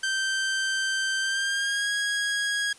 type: tone with pitch glide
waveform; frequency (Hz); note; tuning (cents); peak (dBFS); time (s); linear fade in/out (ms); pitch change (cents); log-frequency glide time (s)
sawtooth; 1560 to 1648.9; G6 to G#6; -9 to -13; -21; 0.03-2.73; 5; +96; 1.2-1.9
effects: white hiss -51 dBFS RMS until 2.78 s + resampled to 22050 Hz